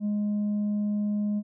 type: tone with tanh clipping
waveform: sine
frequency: 207.7 Hz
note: G#3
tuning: in tune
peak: -25 dBFS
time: 0-1.43 s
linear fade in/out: 50 ms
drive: 2 dB
effects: none